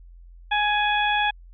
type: harmonic tone with a mistuned harmonic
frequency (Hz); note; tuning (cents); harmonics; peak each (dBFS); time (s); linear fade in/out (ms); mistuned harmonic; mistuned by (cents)
834; G#5; +7; 1 / 2 / 3 / 4; -22 / -25 / -27 / -28; 0.51-1.31; 10; 4; +19
effects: added 43 Hz sine -43 dBFS peak until 1.53 s